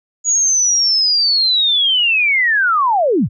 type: linear sweep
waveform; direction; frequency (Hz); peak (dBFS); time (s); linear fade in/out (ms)
sine; down; 6830 to 69.3; -11; 0.24-3.29; 50
effects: none